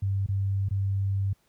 sine tone with dropouts, 98 Hz, G2, in tune, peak -23 dBFS, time 0.02-1.33 s, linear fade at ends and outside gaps 5 ms, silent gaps 0.262-0.286 / 0.686-0.708 s, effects pink hiss -68 dBFS RMS until 1.48 s + high-pass 60 Hz 12 dB/octave

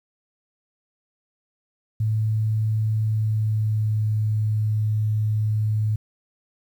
sine tone with pitch glide, 109 to 107.56 Hz, A2 to A2, -16 to -39 cents, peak -19 dBFS, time 2-5.96 s, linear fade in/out 5 ms, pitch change -23 cents, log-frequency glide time 3.01-4.03 s, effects 9-bit

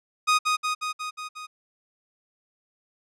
sawtooth tone with echo, 1244.5 Hz, D#6, in tune, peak -14 dBFS, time 0.27-0.39 s, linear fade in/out 20 ms, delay 180 ms, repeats 6, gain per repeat -3 dB, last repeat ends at 1.47 s, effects low-pass 8000 Hz 12 dB/octave

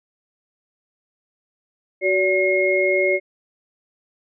sine tone cluster, 373.4 / 573 / 2152 Hz, F#4 / D5 / C7, +16 / -43 / +48 cents, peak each -20 dBFS, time 2.01-3.2 s, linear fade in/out 50 ms, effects none

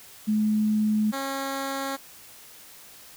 sine / 10% pulse tone pair in turn, 213.8 / 272.4 Hz, A3 / C#4, -49 / -30 cents, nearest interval major third, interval 419 cents, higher second, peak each -20 dBFS, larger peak neither, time 0.27-1.12 / 1.12-1.97 s, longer neither, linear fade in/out 20 ms, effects white hiss -48 dBFS RMS until 3.16 s

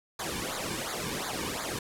pink noise with flanger, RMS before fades -34 dBFS, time 0.19-1.79 s, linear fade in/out 5 ms, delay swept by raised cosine 0.35 to 1.55 ms, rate 2.8 Hz, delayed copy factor -0.85, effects low-pass 12000 Hz 12 dB/octave

